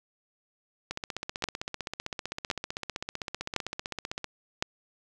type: two click trains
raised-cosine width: 0.2 ms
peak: -9 / -16 dBFS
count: 4 / 53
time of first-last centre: 1.44-4.625 / 0.91-4.243 s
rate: 0.942 / 15.6 Hz
effects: none